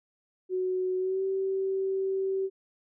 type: tone with pitch glide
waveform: sine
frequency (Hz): 370 to 384.6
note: F#4 to G4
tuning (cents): 0 to -33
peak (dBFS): -26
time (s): 0.49-2.5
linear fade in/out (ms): 50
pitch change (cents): +67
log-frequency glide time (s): 0.98-1.23
effects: none